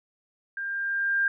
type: tone with level ramp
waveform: sine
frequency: 1597 Hz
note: G6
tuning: 32 cents sharp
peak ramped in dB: -30 to -20 dBFS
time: 0.57-1.28 s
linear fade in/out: 2 ms
effects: none